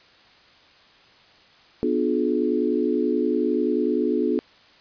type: chord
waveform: sine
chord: B diminished seventh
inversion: none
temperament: just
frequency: 246.9 / 296.3 / 355.6 / 426.7 Hz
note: B3 / D4 / F4 / Ab4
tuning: 0 / +15 / +31 / +47 cents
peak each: -25 dBFS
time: 1.83-4.39 s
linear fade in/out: 0 ms
effects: white hiss -53 dBFS RMS until 4.8 s + resampled to 11025 Hz